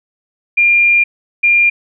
sine tone bursts at uneven times, 2400 Hz, D7, 37 cents sharp, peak -7 dBFS, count 2, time 0.57-1.04 / 1.43-1.7 s, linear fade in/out 10 ms, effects none

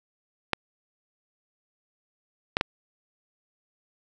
clicks, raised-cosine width 0.3 ms, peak -6 dBFS, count 3, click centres 0.533 / 2.569 / 2.611 s, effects none

